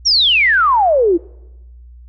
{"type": "exponential sweep", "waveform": "sine", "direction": "down", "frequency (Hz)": [5810, 321.1], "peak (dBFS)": -9, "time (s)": [0.05, 1.18], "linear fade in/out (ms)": 20, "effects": ["noise-tail reverb RT60 1.0 s tail -26 dB re dry", "added 60 Hz sine -36 dBFS peak until 2.08 s"]}